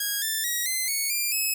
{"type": "tone with pitch steps", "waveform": "5% pulse", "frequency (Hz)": [1641, 1769, 1906.9, 2056, 2216, 2389, 2575], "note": ["G#6", "A6", "A#6", "C7", "C#7", "D7", "E7"], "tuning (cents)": [-21, 9, 39, -31, -1, 29, -41], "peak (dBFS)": -15, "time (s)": [0, 1.54], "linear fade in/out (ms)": 5, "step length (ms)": 220, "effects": []}